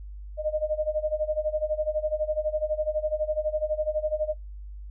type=tone with tremolo; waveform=sine; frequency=614 Hz; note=D#5; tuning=23 cents flat; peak=-21 dBFS; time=0.37-4.35 s; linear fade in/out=50 ms; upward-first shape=sine; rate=12 Hz; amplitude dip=90%; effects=noise-tail reverb RT60 0.2 s tail -26 dB re dry + added 50 Hz sine -37 dBFS peak until 4.9 s